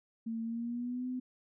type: tone with pitch glide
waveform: sine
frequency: 226.8 to 253.1 Hz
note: A#3 to B3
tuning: -47 to +43 cents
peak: -34 dBFS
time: 0.26-1.2 s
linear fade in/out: 10 ms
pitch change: +190 cents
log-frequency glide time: 0.43-1.07 s
effects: none